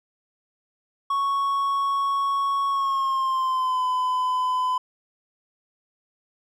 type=tone with pitch glide; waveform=triangle; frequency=1108.7 to 1010.8 Hz; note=C#6 to B5; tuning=0 to +40 cents; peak=-19 dBFS; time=1.1-4.78 s; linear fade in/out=5 ms; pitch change=-160 cents; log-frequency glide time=2.69-3.84 s; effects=none